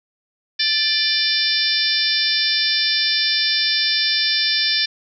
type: harmonic tone with a mistuned harmonic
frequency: 595 Hz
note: D5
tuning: 22 cents sharp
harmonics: 3 / 4 / 5 / 6 / 7 / 8 / 9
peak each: -25 / -27 / -29 / -22 / -26 / -22 / -22 dBFS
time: 0.59-4.86 s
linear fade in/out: 10 ms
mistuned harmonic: 3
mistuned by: -33 cents
effects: none